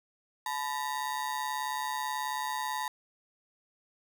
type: ring-modulated tone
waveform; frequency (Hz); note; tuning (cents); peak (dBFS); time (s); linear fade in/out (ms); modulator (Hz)
35% pulse; 932.3; A#5; 0; -27; 0.46-2.88; 2; 69.2
effects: 10-bit